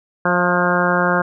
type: harmonic tone with a mistuned harmonic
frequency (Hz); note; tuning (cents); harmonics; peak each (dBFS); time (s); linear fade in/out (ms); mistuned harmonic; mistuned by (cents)
177.7; F3; +30; 1 / 2 / 3 / 4 / 5 / 6 / 7 / 8 / 9; -21 / -24 / -21 / -24 / -25 / -23 / -25 / -21 / -23; 0.25-1.22; 5; 4; -23
effects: none